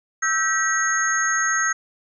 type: tone cluster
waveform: sine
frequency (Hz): 1307 / 1561 / 1922 / 6510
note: E6 / G6 / B6 / G#8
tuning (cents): -15 / -8 / -48 / -36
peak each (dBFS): -24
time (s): 0.22-1.73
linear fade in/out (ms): 10
effects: none